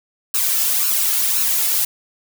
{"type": "noise with flanger", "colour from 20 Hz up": "blue", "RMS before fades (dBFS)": -18, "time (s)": [0.34, 1.85], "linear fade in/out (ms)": 5, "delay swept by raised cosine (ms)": [0.73, 2.33], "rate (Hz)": 1.9, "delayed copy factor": 0.6, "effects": []}